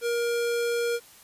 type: tone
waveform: square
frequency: 472.2 Hz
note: A#4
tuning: 22 cents sharp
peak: -25 dBFS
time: 0.01-1 s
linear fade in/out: 50 ms
effects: white hiss -52 dBFS RMS until 1.23 s + resampled to 32000 Hz